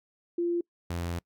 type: tone pair in turn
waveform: sine / sawtooth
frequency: 344.9 / 85.95 Hz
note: F4 / F2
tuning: -22 / -27 cents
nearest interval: 2 octaves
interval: 2405 cents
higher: first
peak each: -25 / -27 dBFS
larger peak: first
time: 0.38-0.61 / 0.9-1.19 s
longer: second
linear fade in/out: 5 ms
effects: noise-tail reverb RT60 0.1 s tail -26 dB re dry